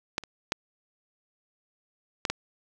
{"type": "clicks", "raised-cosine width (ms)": 0.2, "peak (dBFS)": [-9, -25, -8, -9, -10], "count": 5, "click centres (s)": [0.181, 0.237, 0.521, 2.252, 2.3], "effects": []}